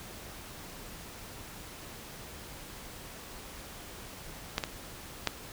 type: clicks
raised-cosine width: 0.2 ms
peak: -11 / -14 / -9 dBFS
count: 3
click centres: 4.581 / 4.638 / 5.273 s
effects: pink hiss -46 dBFS RMS until 5.52 s